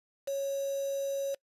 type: tone with quantisation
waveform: sine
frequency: 552 Hz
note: C#5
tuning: 7 cents flat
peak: -30 dBFS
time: 0.27-1.35 s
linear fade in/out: 10 ms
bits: 7
effects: noise-tail reverb RT60 0.1 s tail -25 dB re dry + resampled to 32000 Hz